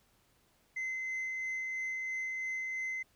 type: tone with tremolo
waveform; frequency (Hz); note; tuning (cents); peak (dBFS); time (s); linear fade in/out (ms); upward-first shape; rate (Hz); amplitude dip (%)
sine; 2057; C7; -30; -31; 0.76-3.03; 10; sine; 3; 25
effects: tanh soft clip ceiling -33 dBFS + pink hiss -70 dBFS RMS until 3.15 s